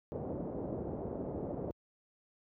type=low-pass noise; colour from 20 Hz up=white; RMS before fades=-39 dBFS; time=0.12-1.71 s; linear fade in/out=0 ms; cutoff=570 Hz; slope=24 dB/octave; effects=high-pass 60 Hz 12 dB/octave